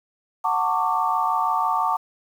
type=chord; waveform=sine; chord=D major seventh; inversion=first; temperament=equal with one note detuned; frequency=740 / 896.4 / 1108.7 / 1174.7 Hz; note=F#5 / A5 / C#6 / D6; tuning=0 / +32 / 0 / 0 cents; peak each=-26 / -23 / -27 / -24 dBFS; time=0.44-1.97 s; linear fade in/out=10 ms; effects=8-bit